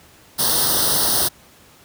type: noise with comb filter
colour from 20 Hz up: white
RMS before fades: -18 dBFS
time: 0.38-1.29 s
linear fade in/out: 20 ms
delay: 0.21 ms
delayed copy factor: +0.95
effects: pink hiss -49 dBFS RMS until 1.84 s + high-pass 60 Hz 12 dB/octave